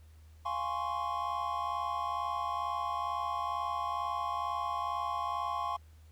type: chord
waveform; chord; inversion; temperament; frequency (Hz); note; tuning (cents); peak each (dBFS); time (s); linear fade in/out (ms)
triangle; Db major seventh; first; equal with one note detuned; 698.5 / 828.2 / 1046.5 / 1108.7; F5 / Ab5 / C6 / Db6; 0 / -5 / 0 / 0; -38 / -37 / -34 / -35; 0.45-5.77; 10
effects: added 78 Hz sine -53 dBFS peak until 6.11 s + pink hiss -68 dBFS RMS until 6.11 s